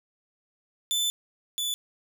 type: tone pair in turn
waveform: sawtooth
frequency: 3520 / 3474 Hz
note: A7 / A7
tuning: 0 / -23 cents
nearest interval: unison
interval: 23 cents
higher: first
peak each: -21 / -24 dBFS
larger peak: first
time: 0.91-1.1 / 1.58-1.74 s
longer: first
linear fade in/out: 0 ms
effects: none